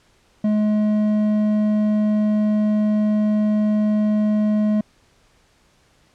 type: tone with hard clipping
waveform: sine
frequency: 211.7 Hz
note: G#3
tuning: 33 cents sharp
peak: -17 dBFS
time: 0.44-4.81 s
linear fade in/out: 5 ms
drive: 6 dB
effects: pink hiss -58 dBFS RMS until 6.14 s + low-pass 8000 Hz 12 dB/octave